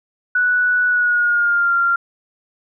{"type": "tone with pitch glide", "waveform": "sine", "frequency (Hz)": [1477, 1386.1], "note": ["F#6", "F6"], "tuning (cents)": [-3, -13], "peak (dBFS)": -13, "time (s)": [0.35, 1.96], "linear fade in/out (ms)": 5, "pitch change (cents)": -110, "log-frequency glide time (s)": [0.87, 1.74], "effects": []}